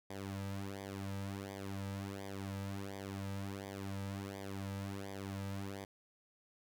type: tone with flanger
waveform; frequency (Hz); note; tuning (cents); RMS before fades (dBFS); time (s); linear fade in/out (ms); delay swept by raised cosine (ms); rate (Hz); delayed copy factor
sawtooth; 98.2; G2; +4; -43; 0.1-5.85; 5; 0.72 to 2.82; 1.4; -0.9
effects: none